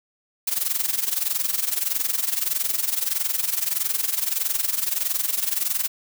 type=noise with amplitude modulation; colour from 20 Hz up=blue; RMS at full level=-21 dBFS; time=0.47-5.88 s; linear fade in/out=5 ms; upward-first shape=sine; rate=21.6 Hz; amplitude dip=80%; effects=none